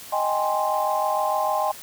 sine chord, Ab major seventh, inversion second, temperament equal, 622.3 / 784 / 830.6 / 1046.5 Hz, Eb5 / G5 / Ab5 / C6, 0 / 0 / 0 / 0 cents, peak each -26 dBFS, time 0.12-1.72 s, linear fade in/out 10 ms, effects white hiss -41 dBFS RMS until 1.82 s

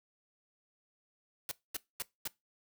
white noise bursts, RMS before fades -37 dBFS, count 4, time 1.49-2.276 s, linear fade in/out 2 ms, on 24 ms, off 230 ms, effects noise-tail reverb RT60 0.2 s tail -21 dB re dry

